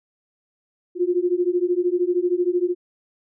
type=beating tone pair; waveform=sine; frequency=349.2 / 362.2 Hz; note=F4 / F#4; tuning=0 / -37 cents; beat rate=13 Hz; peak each=-21 / -21 dBFS; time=0.95-2.75 s; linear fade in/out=50 ms; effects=none